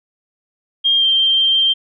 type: tone with pitch glide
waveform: sine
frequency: 3216 to 3157 Hz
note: G7 to G7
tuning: +44 to +12 cents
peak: -11 dBFS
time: 0.84-1.74 s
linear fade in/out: 20 ms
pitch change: -32 cents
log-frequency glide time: 0.97-1.05 s
effects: none